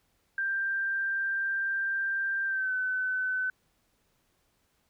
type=tone with pitch glide; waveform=sine; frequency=1581 to 1514 Hz; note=G6 to F#6; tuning=+14 to +39 cents; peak=-27 dBFS; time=0.38-3.5 s; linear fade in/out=2 ms; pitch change=-75 cents; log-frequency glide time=2.46-2.73 s; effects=pink hiss -72 dBFS RMS until 4.89 s